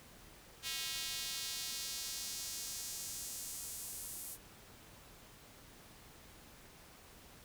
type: tone with high-pass filter sweep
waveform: square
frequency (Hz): 146.83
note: D3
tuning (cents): 0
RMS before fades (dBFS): -43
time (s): 0.62-4.38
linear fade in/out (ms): 50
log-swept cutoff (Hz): 3200 to 9800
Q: 1.3
effects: pink hiss -58 dBFS RMS until 7.44 s